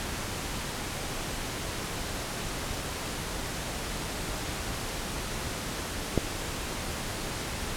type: click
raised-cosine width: 2 ms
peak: -9 dBFS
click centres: 6.177 s
effects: pink hiss -34 dBFS RMS until 7.76 s + low-pass 11000 Hz 12 dB/octave